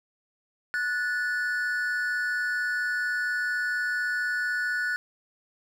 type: tone pair together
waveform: triangle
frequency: 1471 / 1746.7 Hz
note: F#6 / A6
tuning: -11 / -13 cents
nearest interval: minor third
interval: 298 cents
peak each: -25 / -29 dBFS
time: 0.74-4.96 s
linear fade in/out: 0 ms
effects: none